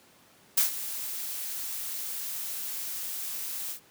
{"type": "noise with ADSR envelope", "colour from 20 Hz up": "blue", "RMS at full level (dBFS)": -21, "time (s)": [0.57, 3.8], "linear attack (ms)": 8, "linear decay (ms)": 120, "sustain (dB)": -14, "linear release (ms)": 91, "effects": ["pink hiss -58 dBFS RMS until 3.9 s", "high-pass 150 Hz 12 dB/octave"]}